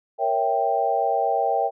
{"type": "chord", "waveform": "sine", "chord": "A# diminished seventh", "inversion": "none", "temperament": "equal", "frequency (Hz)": [466.2, 554.4, 659.3, 784], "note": ["A#4", "C#5", "E5", "G5"], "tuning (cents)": [0, 0, 0, 0], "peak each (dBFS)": [-27, -27, -25, -22], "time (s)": [0.18, 1.71], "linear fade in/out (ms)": 50, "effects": []}